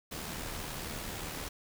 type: noise with amplitude modulation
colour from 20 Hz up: pink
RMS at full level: -38 dBFS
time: 0.11-1.49 s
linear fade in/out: 10 ms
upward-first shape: sine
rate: 77.7 Hz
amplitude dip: 40%
effects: none